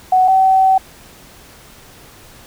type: tone pair in turn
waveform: sine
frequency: 744 / 762.3 Hz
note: F#5 / G5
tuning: +9 / -49 cents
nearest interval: unison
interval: 42 cents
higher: second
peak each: -8 dBFS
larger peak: neither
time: 0.12-0.28 / 0.28-0.78 s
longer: second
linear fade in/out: 5 ms
effects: pink hiss -42 dBFS RMS until 2.46 s

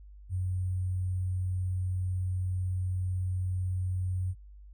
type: tone with sample-and-hold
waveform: sine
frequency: 92 Hz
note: F#2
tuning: 9 cents flat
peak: -28 dBFS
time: 0.29-4.35 s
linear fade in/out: 50 ms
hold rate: 8820 Hz
effects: added 50 Hz sine -47 dBFS peak until 4.73 s

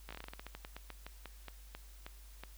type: slowing click train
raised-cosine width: 0.3 ms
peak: -29 dBFS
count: 21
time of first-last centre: 0.09-2.436 s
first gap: 16 ms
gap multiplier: 1.18
effects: added 50 Hz sine -52 dBFS peak until 2.57 s + white hiss -62 dBFS RMS until 2.57 s

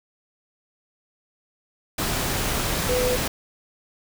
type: tone in noise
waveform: sine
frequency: 498.7 Hz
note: B4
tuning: 17 cents sharp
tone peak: -21 dBFS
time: 2.89-3.16 s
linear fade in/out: 5 ms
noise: pink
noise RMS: -25 dBFS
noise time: 1.98-3.28 s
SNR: +1 dB
effects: none

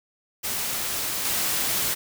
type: noise with level steps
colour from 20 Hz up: white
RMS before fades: -28 / -25 dBFS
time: 0.43-1.95 s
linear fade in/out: 20 ms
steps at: 1.25 s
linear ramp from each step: 2 ms
effects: none

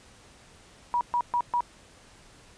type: tone bursts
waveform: sine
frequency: 964 Hz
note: B5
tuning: 42 cents flat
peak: -22 dBFS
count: 4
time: 0.94-1.606 s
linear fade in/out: 0 ms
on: 69 ms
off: 130 ms
effects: pink hiss -54 dBFS RMS until 2.57 s + resampled to 22050 Hz

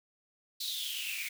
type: noise with high-pass filter sweep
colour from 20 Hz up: white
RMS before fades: -37 dBFS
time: 0.6-1.29 s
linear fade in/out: 10 ms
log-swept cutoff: 4100 to 2200 Hz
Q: 8.7
effects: none

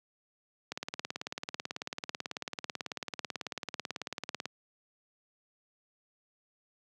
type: click train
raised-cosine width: 0.2 ms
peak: -18 dBFS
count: 69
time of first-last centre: 0.72-4.456 s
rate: 18.2 Hz
effects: high-pass 150 Hz 12 dB/octave

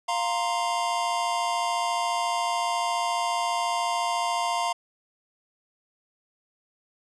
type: chord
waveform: square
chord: F suspended fourth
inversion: none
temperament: equal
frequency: 698.5 / 932.3 / 1046.5 Hz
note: F5 / Bb5 / C6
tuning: 0 / 0 / 0 cents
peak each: -29 / -29 / -31 dBFS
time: 0.08-4.73 s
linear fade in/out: 10 ms
effects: resampled to 22050 Hz

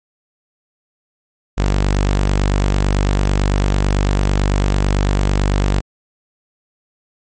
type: tone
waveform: sawtooth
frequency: 49 Hz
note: G1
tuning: in tune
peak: -9 dBFS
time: 1.57-5.81 s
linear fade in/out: 20 ms
effects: MP3 32 kbps

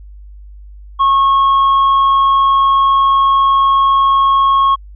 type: tone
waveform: triangle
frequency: 1093 Hz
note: C#6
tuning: 25 cents flat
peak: -6 dBFS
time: 0.99-4.76 s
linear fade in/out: 20 ms
effects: added 50 Hz sine -32 dBFS peak until 4.95 s + resampled to 11025 Hz

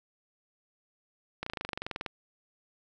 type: slowing click train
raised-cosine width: 0.3 ms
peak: -18 dBFS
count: 16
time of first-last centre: 1.43-2.062 s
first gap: 34 ms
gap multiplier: 1.03
effects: none

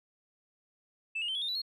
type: tone with pitch steps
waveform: sine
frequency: 2637 / 2859 / 3100 / 3361 / 3644 / 3951 / 4284 Hz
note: E7 / F7 / G7 / G#7 / A#7 / B7 / C8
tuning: 0 / +40 / -20 / +20 / -40 / 0 / +40 cents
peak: -30 dBFS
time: 1.15-1.619 s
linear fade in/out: 10 ms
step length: 67 ms
effects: tanh soft clip ceiling -28 dBFS

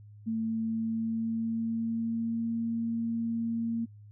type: tone with pitch glide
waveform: sine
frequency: 223.7 to 229.7 Hz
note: A3 to A#3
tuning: +29 to -25 cents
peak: -28 dBFS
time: 0.26-3.86 s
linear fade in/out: 20 ms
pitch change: +46 cents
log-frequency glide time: 0.44-2.54 s
effects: noise-tail reverb RT60 0.1 s tail -26 dB re dry + added 104 Hz sine -48 dBFS peak until 4.11 s

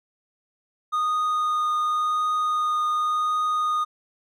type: tone with vibrato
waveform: triangle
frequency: 1233 Hz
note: D#6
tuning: 16 cents flat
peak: -19 dBFS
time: 0.92-3.85 s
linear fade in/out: 20 ms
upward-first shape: triangle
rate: 0.9 Hz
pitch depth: 9 cents each way
effects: none

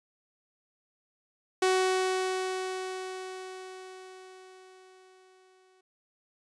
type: tone with exponential decay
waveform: sawtooth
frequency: 373.7 Hz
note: F#4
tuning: 17 cents sharp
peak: -18 dBFS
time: 1.62-5.81 s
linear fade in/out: 5 ms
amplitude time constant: 910 ms
effects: resampled to 22050 Hz

